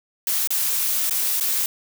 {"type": "noise with dropouts", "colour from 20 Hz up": "blue", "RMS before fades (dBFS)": -22, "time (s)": [0.27, 1.66], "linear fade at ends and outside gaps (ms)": 2, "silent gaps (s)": [[0.474, 0.505], [1.097, 1.108], [1.4, 1.408]], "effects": []}